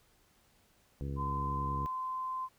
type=harmonic tone; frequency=69.3 Hz; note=C#2; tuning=in tune; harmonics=1 / 2 / 3 / 4 / 5 / 6 / 7; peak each=-38 / -38 / -46 / -46 / -50 / -53 / -51 dBFS; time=1.01-1.86 s; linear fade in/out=0 ms
type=tone with pitch glide; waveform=sine; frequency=1025 to 1035.1 Hz; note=C6 to C6; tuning=-36 to -19 cents; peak=-34 dBFS; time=1.16-2.49 s; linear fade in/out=50 ms; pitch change=+17 cents; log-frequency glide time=1.27-2.37 s
effects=pink hiss -68 dBFS RMS until 2.58 s